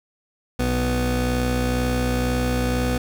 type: tone pair together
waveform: 25% pulse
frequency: 62 / 248.3 Hz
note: B1 / B3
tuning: +7 / +9 cents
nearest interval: 2 octaves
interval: 2402 cents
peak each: -19 dBFS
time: 0.59-2.98 s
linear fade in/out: 5 ms
effects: none